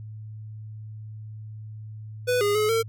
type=tone with pitch steps; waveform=square; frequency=495.6 / 410 / 425.9 / 453.1 Hz; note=B4 / G#4 / G#4 / A#4; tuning=+6 / -22 / +44 / -49 cents; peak=-21 dBFS; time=2.27-2.83 s; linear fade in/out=20 ms; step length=140 ms; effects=added 108 Hz sine -36 dBFS peak until 2.88 s